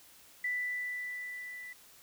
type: tone with level ramp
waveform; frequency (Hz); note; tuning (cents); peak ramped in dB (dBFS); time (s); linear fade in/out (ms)
sine; 1980; B6; +4; -30 to -43; 0.44-1.73; 5
effects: white hiss -58 dBFS RMS until 2.02 s